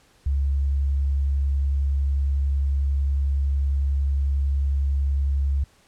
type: tone with vibrato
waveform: sine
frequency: 69.3 Hz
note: C#2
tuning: in tune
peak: -19 dBFS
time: 0.26-5.64 s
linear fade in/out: 5 ms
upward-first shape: sine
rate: 11 Hz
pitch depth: 9 cents each way
effects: pink hiss -58 dBFS RMS until 5.87 s + low-pass 10000 Hz 12 dB/octave